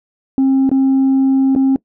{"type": "tone with dropouts", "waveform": "sine", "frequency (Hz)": 267.6, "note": "C4", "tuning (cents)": 39, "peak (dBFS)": -7, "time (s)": [0.38, 1.76], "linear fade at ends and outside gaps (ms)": 1, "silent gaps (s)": [[0.693, 0.715], [1.551, 1.561]], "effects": ["noise-tail reverb RT60 0.1 s tail -22 dB re dry", "tanh soft clip ceiling -8 dBFS"]}